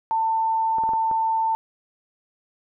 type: tone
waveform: sine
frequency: 894 Hz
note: A5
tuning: 27 cents sharp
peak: -19 dBFS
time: 0.11-1.55 s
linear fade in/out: 0 ms
type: clicks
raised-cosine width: 1 ms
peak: -21 dBFS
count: 5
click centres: 0.784 / 0.837 / 0.891 / 0.935 / 1.113 s
effects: none